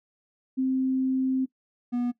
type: tone pair in turn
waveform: sine / triangle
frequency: 261.6 / 243.3 Hz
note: C4 / B3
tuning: 0 / -26 cents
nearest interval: minor second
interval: 126 cents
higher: first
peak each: -22 dBFS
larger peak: neither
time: 0.57-1.46 / 1.92-2.12 s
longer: first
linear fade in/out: 20 ms
effects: noise-tail reverb RT60 0.1 s tail -18 dB re dry